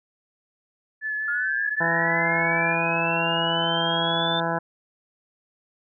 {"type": "tone with vibrato", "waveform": "sine", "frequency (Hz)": 1725, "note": "A6", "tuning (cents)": -35, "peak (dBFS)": -25, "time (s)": [1.01, 2.76], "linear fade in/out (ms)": 50, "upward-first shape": "sine", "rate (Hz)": 5.3, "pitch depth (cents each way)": 15}
{"type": "linear sweep", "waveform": "sine", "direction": "up", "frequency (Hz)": [1400, 3574], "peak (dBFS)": -25, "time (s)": [1.28, 4.4], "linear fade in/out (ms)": 2}
{"type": "harmonic tone", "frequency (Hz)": 166.9, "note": "E3", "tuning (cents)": 22, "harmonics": [1, 2, 3, 4, 5, 6, 8, 9, 10], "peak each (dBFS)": [-30, -33, -32, -29, -30, -30, -35, -33, -34], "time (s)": [1.8, 4.59], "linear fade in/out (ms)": 10}
{"effects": []}